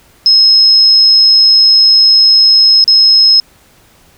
sine tone with dropouts, 5160 Hz, E8, 38 cents flat, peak -3 dBFS, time 0.26-3.4 s, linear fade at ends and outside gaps 1 ms, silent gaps 2.841-2.878 s, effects pink hiss -46 dBFS RMS until 4.17 s

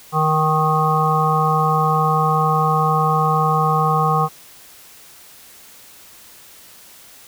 harmonic tone with a mistuned harmonic, 155.56 Hz, D#3, in tune, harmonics 1 / 3 / 5 / 7 / 8, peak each -19 / -24 / -20 / -19 / -22 dBFS, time 0.12-4.29 s, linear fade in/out 50 ms, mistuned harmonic 3, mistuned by +16 cents, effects white hiss -44 dBFS RMS until 7.27 s

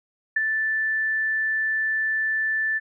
sine tone with ADSR envelope, 1760 Hz, A6, in tune, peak -16 dBFS, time 0.36-2.8 s, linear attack 7 ms, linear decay 19 ms, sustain -5 dB, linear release 30 ms, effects none

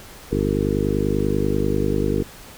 harmonic tone with a mistuned harmonic, 50.2 Hz, G1, 42 cents sharp, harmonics 1 / 2 / 3 / 4 / 5 / 6 / 7 / 8 / 9, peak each -27 / -27 / -27 / -27 / -27 / -27 / -27 / -27 / -27 dBFS, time 0.31-2.23 s, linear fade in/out 10 ms, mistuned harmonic 9, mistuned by +39 cents, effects pink hiss -42 dBFS RMS until 2.57 s

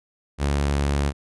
sawtooth tone, 71 Hz, C#2, 42 cents sharp, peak -16 dBFS, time 0.38-1.13 s, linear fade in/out 50 ms, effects resampled to 24000 Hz

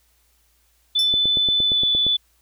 sine tone with pitch glide, 3504 to 3476 Hz, A7 to A7, -8 to -22 cents, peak -16 dBFS, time 0.95-2.17 s, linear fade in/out 10 ms, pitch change -14 cents, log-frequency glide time 1.64-1.82 s
sawtooth tone with exponential decay, 5400 Hz, E8, 41 cents sharp, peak -18 dBFS, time 0.99-1.14 s, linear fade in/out 1 ms, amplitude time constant 31 ms
click train, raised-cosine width 2 ms, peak -17 dBFS, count 9, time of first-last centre 1.14-2.066 s, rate 8.64 Hz
effects added 59 Hz sine -63 dBFS peak until 2.41 s + white hiss -63 dBFS RMS until 2.41 s

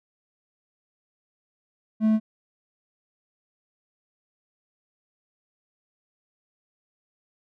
triangle tone, 218 Hz, A3, 16 cents flat, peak -15 dBFS, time 2-2.2 s, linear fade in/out 50 ms, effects none

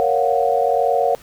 sine chord, Gb major seventh, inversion first, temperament equal, 466.2 / 554.4 / 698.5 / 740 Hz, Bb4 / Db5 / F5 / Gb5, 0 / 0 / 0 / 0 cents, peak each -20 dBFS, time 0-1.15 s, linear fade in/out 0 ms, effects pink hiss -46 dBFS RMS until 1.22 s

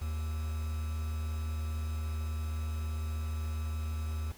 triangle tone with quantisation, 77.8 Hz, D#2, in tune, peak -30 dBFS, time 0.01-4.32 s, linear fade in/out 10 ms, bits 8, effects pink hiss -55 dBFS RMS until 4.37 s

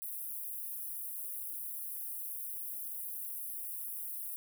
white high-pass noise, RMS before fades -41 dBFS, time 0.02-4.36 s, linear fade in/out 0 ms, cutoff 10000 Hz, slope 48 dB/octave, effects none

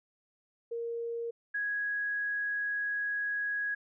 sine tone pair in turn, 466.2 / 1661.3 Hz, A#4 / G#6, 0 / 0 cents, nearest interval octave + minor seventh, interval 2200 cents, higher second, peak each -33 / -30 dBFS, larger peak second, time 0.71-1.31 / 1.54-3.75 s, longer second, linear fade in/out 10 ms, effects none

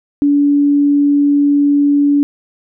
sine tone, 286.9 Hz, D4, 40 cents flat, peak -8 dBFS, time 0.22-2.23 s, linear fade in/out 0 ms, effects none

